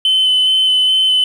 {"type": "tone with vibrato", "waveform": "sine", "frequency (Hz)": 3042, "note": "F#7", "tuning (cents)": 47, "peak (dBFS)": -8, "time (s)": [0.05, 1.24], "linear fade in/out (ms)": 2, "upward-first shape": "square", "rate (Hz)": 2.4, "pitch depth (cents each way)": 9, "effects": ["tanh soft clip ceiling -7 dBFS", "7-bit"]}